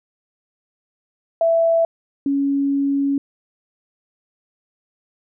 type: tone pair in turn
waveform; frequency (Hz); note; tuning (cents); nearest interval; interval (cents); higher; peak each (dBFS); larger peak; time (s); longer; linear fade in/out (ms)
sine; 663 / 278.8; E5 / C#4; +10 / +10; octave + minor third; 1500; first; -13 / -16; first; 1.41-1.85 / 2.26-3.18; second; 2
effects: none